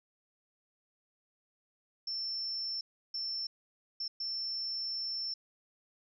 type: tone bursts at uneven times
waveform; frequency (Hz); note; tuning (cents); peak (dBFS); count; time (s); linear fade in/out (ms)
sine; 5370; E8; +31; -34; 4; 2.07-2.81 / 3.14-3.47 / 4-4.08 / 4.2-5.34; 5
effects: none